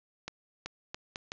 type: accelerating click train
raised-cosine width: 0.2 ms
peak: -20 dBFS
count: 5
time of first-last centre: 0.28-1.319 s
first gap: 380 ms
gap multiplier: 0.75
effects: resampled to 16000 Hz + 10-bit